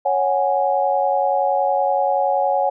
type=chord; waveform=sine; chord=C# suspended fourth; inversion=none; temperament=equal; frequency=554.4 / 740 / 830.6 Hz; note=C#5 / F#5 / G#5; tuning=0 / 0 / 0 cents; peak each=-20 dBFS; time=0.05-2.7 s; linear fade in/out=10 ms; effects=none